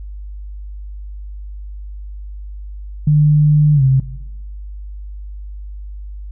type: tone with pitch glide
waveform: sine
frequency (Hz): 150 to 132.87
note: D3 to C3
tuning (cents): +37 to +27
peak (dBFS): -8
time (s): 3.07-4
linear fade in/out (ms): 5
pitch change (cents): -210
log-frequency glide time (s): 3.74-3.83
effects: noise-tail reverb RT60 0.9 s tail -18 dB re dry + added 50 Hz sine -27 dBFS peak until 6.31 s